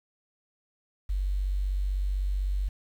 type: tone with quantisation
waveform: sine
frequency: 47.93 Hz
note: G1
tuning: 38 cents flat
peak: -25 dBFS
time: 1.09-2.69 s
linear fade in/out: 10 ms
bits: 9
effects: none